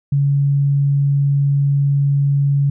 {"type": "tone", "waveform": "sine", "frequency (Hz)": 140.8, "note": "C#3", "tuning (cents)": 27, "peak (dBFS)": -12, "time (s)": [0.12, 2.7], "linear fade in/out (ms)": 5, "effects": []}